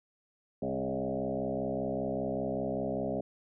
sine tone with frequency modulation, 410.2 Hz, G#4, 21 cents flat, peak -30 dBFS, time 0.62-3.21 s, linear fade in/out 5 ms, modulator 65.1 Hz, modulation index 4, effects none

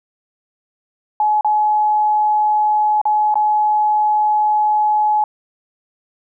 sine tone with dropouts, 848 Hz, G#5, 36 cents sharp, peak -12 dBFS, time 1.2-5.24 s, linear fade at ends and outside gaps 2 ms, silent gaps 1.41-1.446 / 3.015-3.054 / 3.342-3.355 s, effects none

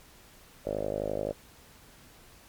5% pulse tone with low-pass filter, 51.7 Hz, G#1, 7 cents flat, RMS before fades -32 dBFS, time 0.65-1.33 s, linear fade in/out 20 ms, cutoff 570 Hz, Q 5.9, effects pink hiss -55 dBFS RMS until 2.48 s + MP3 96 kbps

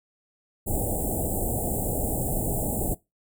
pink band-stop noise, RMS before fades -27 dBFS, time 0.66-2.95 s, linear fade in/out 20 ms, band 820 to 7500 Hz, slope 96 dB/octave, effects noise-tail reverb RT60 0.2 s tail -20 dB re dry

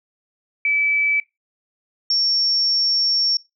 sine tone pair in turn, 2304 / 5480 Hz, D7 / F8, -34 / -34 cents, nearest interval octave + minor third, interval 1500 cents, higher second, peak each -16 dBFS, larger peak neither, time 0.65-1.2 / 2.1-3.37 s, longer second, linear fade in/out 2 ms, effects noise-tail reverb RT60 0.2 s tail -21 dB re dry

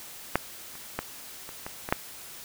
clicks, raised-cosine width 0.5 ms, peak -6 / -29 / -13 / -25 / -20 / -18 / -6 dBFS, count 7, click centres 0.356 / 0.754 / 0.99 / 1.491 / 1.665 / 1.889 / 1.925 s, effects white hiss -44 dBFS RMS until 2.44 s

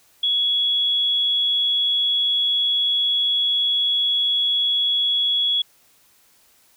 sine tone, 3359 Hz, G#7, 19 cents sharp, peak -17 dBFS, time 0.23-5.62 s, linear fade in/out 5 ms, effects white hiss -57 dBFS RMS until 6.76 s

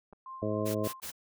clicks, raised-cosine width 1 ms, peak -38 dBFS, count 2, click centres 0.127 / 0.132 s
sine tone with tremolo, 1052 Hz, C6, 9 cents sharp, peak -40 dBFS, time 0.26-1 s, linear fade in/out 2 ms, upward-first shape sine, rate 3.7 Hz, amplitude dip 60%
harmonic tone, 106.2 Hz, G#2, 39 cents sharp, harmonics 1 / 2 / 3 / 4 / 5 / 6, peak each -36 / -36 / -36 / -36 / -36 / -36 dBFS, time 0.42-0.88 s, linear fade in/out 5 ms
white noise bursts, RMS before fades -40 dBFS, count 3, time 0.65-1.118 s, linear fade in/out 20 ms, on 100 ms, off 84 ms
effects none

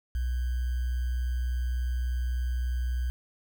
sine tone with sample-and-hold, 61.74 Hz, B1, in tune, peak -26 dBFS, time 0.15-3.1 s, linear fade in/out 0 ms, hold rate 1575 Hz, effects none

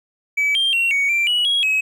triangle tone with pitch steps, 2291 / 3182 / 2736 / 2237 / 2357 / 2928 / 3309 / 2555 Hz, D7 / G7 / F7 / C#7 / D7 / F#7 / G#7 / D#7, -44 / +25 / -36 / +15 / +6 / -19 / -7 / +45 cents, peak -13 dBFS, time 0.37-1.81 s, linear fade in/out 10 ms, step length 180 ms, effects tanh soft clip ceiling -10 dBFS

